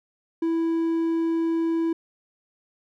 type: tone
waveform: triangle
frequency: 329.6 Hz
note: E4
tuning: in tune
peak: -19 dBFS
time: 0.42-1.93 s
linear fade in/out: 5 ms
effects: none